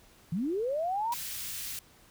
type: linear sweep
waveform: sine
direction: up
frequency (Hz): 150.1 to 976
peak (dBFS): -28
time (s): 0.32-1.14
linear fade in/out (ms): 5
type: band-stop noise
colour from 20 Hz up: white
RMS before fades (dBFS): -38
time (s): 1.12-1.79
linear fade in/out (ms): 2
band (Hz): 140 to 2000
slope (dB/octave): 12
effects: pink hiss -59 dBFS RMS until 2.1 s